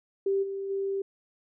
sine tone with level steps, 392 Hz, G4, in tune, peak -23 / -31 / -27 dBFS, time 0.26-1.02 s, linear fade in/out 5 ms, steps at 0.42 / 0.69 s, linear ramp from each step 20 ms, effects none

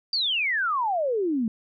sine exponential sweep, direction down, 4751 to 212.4 Hz, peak -22 dBFS, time 0.13-1.48 s, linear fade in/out 2 ms, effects none

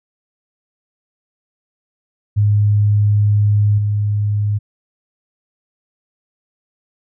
sine tone with level steps, 103.83 Hz, G#2, in tune, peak -10 / -14 dBFS, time 2.36-4.59 s, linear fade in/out 20 ms, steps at 3.78 s, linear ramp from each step 5 ms, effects none

